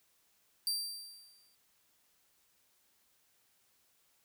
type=tone with exponential decay; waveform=sawtooth; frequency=4699 Hz; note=D8; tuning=in tune; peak=-27 dBFS; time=0.67-1.55 s; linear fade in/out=1 ms; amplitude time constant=190 ms; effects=white hiss -72 dBFS RMS until 4.24 s